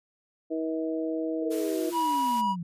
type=harmonic tone; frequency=160.2 Hz; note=E3; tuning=49 cents flat; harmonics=2 / 3 / 4; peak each=-29 / -33 / -35 dBFS; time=0.5-1.91 s; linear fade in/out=20 ms
type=linear sweep; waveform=sine; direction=down; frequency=471.6 to 164.4 Hz; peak=-31 dBFS; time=1.42-2.63 s; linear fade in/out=5 ms
type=high-pass noise; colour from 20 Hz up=white; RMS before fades=-42 dBFS; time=1.5-2.42 s; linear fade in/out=20 ms; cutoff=190 Hz; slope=12 dB/octave
type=tone; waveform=triangle; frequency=970 Hz; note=B5; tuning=31 cents flat; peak=-22 dBFS; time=1.92-2.56 s; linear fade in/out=50 ms
effects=resampled to 32000 Hz